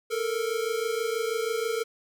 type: tone pair together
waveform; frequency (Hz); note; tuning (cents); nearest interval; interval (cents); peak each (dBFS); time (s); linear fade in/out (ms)
square; 440 / 466.2; A4 / A#4; 0 / 0; minor second; 100; -30 / -30; 0.1-1.84; 20
effects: none